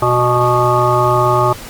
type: harmonic tone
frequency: 122.8 Hz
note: B2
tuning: 9 cents flat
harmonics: 1 / 3 / 5 / 7 / 9 / 10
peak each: -17 / -17 / -17 / -17 / -17 / -17 dBFS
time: 0.02-1.53 s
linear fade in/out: 5 ms
effects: pink hiss -32 dBFS RMS until 1.69 s + Opus 32 kbps